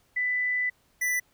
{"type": "tone pair in turn", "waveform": ["sine", "square"], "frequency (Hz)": [1992, 1983], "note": ["B6", "B6"], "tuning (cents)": [14, 7], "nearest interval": "unison", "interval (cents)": 7, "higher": "first", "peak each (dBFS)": [-24, -25], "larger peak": "first", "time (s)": [[0.16, 0.7], [1.01, 1.2]], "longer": "first", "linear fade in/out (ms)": 10, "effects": ["pink hiss -66 dBFS RMS until 1.33 s"]}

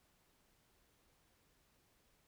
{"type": "silence", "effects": ["pink hiss -74 dBFS RMS until 2.27 s"]}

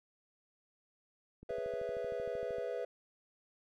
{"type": "click train", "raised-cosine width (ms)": 3, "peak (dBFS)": -39, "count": 16, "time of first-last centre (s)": [1.43, 2.584], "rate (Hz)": 13}
{"type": "chord", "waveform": "triangle", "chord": "C# minor seventh", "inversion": "second", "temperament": "equal", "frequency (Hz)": [415.3, 493.9, 554.4, 659.3], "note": ["G#4", "B4", "C#5", "E5"], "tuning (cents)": [0, 0, 0, 0], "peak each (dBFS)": [-41, -37, -43, -40], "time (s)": [1.49, 2.85], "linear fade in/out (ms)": 5}
{"effects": []}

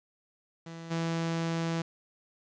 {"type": "tone with level steps", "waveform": "sawtooth", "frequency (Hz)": 165.5, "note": "E3", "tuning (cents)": 7, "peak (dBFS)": [-37, -25], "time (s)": [0.66, 1.82], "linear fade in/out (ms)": 5, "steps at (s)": 0.9, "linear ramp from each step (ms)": 20, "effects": ["resampled to 16000 Hz", "10-bit"]}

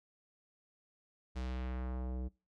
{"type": "tone with low-pass filter sweep", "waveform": "square", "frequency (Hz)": 63.2, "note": "B1", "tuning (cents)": 41, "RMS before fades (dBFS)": -39, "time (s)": [1.35, 2.29], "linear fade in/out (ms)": 20, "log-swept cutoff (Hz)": [6300, 400], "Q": 0.97, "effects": ["noise-tail reverb RT60 0.3 s tail -23 dB re dry"]}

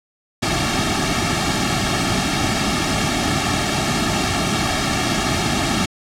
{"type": "noise with comb filter", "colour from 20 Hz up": "pink", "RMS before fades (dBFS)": -19, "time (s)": [0.42, 5.86], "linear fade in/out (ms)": 10, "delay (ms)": 2, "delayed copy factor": -0.95, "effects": ["low-pass 7000 Hz 12 dB/octave"]}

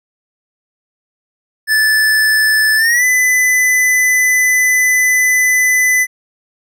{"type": "tone with pitch glide", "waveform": "square", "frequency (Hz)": [1746, 2006], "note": ["A6", "B6"], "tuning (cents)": [-14, 26], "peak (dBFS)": -10, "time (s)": [1.67, 6.07], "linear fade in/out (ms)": 50, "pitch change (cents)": 240, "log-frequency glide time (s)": [2.77, 3.04], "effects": []}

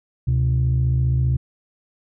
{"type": "tone pair together", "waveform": "sine", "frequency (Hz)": [71.8, 126.94], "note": ["D2", "B2"], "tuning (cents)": [-39, 48], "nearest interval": "minor seventh", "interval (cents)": 987, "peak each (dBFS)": [-19, -16], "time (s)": [0.27, 1.37], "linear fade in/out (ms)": 10, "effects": ["tanh soft clip ceiling -12 dBFS"]}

